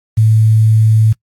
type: tone with quantisation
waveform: sine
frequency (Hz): 110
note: A2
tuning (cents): 0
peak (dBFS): -6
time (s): 0.17-1.13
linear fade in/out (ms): 10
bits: 6
effects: noise-tail reverb RT60 0.1 s tail -23 dB re dry + AAC 64 kbps